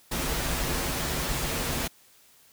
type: noise with comb filter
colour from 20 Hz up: pink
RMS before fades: -29 dBFS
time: 0.11-1.88 s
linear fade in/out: 10 ms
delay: 9.8 ms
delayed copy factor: -0.55
effects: white hiss -58 dBFS RMS until 2.52 s